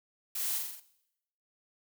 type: noise with echo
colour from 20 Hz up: blue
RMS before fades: -35 dBFS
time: 0.35-0.58 s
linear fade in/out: 5 ms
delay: 44 ms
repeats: 5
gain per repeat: -3 dB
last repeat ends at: 0.8 s
effects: noise-tail reverb RT60 0.8 s tail -17 dB re dry